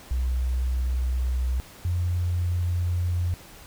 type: tone pair in turn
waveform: sine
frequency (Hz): 63 / 87.96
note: B1 / F2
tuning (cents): +35 / +13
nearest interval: tritone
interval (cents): 578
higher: second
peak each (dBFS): -22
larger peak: neither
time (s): 0.11-1.6 / 1.85-3.34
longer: neither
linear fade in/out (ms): 0
effects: pink hiss -47 dBFS RMS until 3.66 s